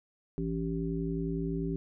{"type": "harmonic tone", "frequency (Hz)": 55.6, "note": "A1", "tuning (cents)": 19, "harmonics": [1, 3, 5, 7], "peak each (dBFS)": [-38, -33, -36, -37], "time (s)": [0.38, 1.76], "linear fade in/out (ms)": 0, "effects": []}